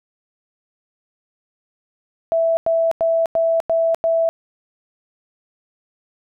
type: tone bursts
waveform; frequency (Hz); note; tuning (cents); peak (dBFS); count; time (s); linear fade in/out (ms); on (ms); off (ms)
sine; 659.3; E5; 0; -14; 6; 2.32-4.29; 0; 250; 94
effects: none